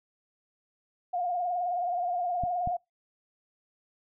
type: tone with vibrato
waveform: sine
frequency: 710 Hz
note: F5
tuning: 28 cents sharp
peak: -27 dBFS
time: 1.13-2.77 s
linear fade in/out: 10 ms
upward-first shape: triangle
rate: 19 Hz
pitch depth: 71 cents each way
type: clicks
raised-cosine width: 5 ms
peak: -23 dBFS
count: 2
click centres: 2.437 / 2.674 s
effects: noise-tail reverb RT60 0.2 s tail -25 dB re dry